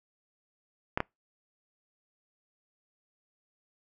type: clicks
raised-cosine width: 0.5 ms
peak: -12 dBFS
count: 2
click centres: 0.975 / 1.004 s
effects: noise-tail reverb RT60 0.2 s tail -26 dB re dry